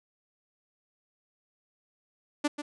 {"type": "tone with echo", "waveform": "sawtooth", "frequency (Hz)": 293.5, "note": "D4", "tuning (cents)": -1, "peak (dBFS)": -20, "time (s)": [2.44, 2.48], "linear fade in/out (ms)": 10, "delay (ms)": 140, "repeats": 1, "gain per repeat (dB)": -9, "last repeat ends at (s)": 2.62, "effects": ["resampled to 22050 Hz"]}